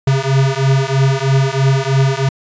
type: beating tone pair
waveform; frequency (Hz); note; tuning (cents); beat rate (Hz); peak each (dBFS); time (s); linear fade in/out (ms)
square; 133.5 / 136.6; C3 / C#3; +35 / -25; 3.1; -15; 0.07-2.29; 5
effects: resampled to 16000 Hz